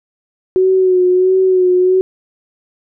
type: tone with vibrato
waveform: sine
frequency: 370 Hz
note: F#4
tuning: in tune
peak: -8 dBFS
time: 0.56-2.01 s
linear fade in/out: 0 ms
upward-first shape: sine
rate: 1.5 Hz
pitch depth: 35 cents each way
effects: none